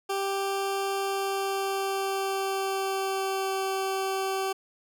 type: tone with pitch glide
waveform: 20% pulse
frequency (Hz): 392 to 385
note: G4 to G4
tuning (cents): 0 to -31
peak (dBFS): -22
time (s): 0.09-4.53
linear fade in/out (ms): 10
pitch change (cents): -31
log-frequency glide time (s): 0.97-3.64
effects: none